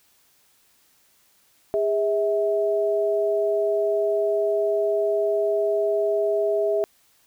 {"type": "tone pair together", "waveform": "sine", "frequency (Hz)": [408.2, 648], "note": ["G#4", "E5"], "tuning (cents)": [-30, -30], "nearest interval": "minor sixth", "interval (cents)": 800, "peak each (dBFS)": -22, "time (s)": [1.74, 6.84], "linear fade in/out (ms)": 0, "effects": ["white hiss -61 dBFS RMS until 7.26 s"]}